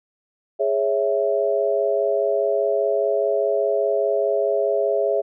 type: chord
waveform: sine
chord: C# minor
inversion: second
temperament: equal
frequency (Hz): 415.3 / 554.4 / 659.3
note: G#4 / C#5 / E5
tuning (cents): 0 / 0 / 0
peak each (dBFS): -22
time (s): 0.59-5.22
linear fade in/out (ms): 20
effects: none